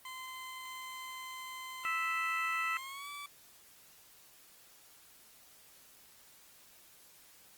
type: tone with pitch glide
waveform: 20% pulse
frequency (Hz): 1033 to 1152.8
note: C6 to D6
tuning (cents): -22 to -33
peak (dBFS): -38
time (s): 0.05-3.26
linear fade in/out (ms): 2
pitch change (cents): +189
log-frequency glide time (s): 2.73-3.09
type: harmonic tone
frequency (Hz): 658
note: E5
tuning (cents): -3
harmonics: 2 / 3 / 4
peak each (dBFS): -35 / -37 / -38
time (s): 1.85-2.77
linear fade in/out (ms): 0
effects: white hiss -60 dBFS RMS until 7.57 s + Opus 32 kbps